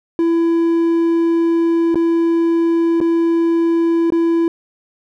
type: tone with dropouts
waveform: triangle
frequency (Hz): 334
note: E4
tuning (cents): +23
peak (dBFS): -10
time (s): 0.19-4.48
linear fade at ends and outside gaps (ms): 1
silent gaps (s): 1.945-1.956 / 3.003-3.012 / 4.103-4.122
effects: none